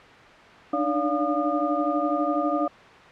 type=tone cluster; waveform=sine; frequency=293.1 / 305.2 / 574 / 702 / 1216 Hz; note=D4 / D#4 / D5 / F5 / D#6; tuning=-3 / -33 / -40 / +9 / -40 cents; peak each=-28 dBFS; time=0.73-2.68 s; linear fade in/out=5 ms; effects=white hiss -46 dBFS RMS until 3.11 s + low-pass 2000 Hz 12 dB/octave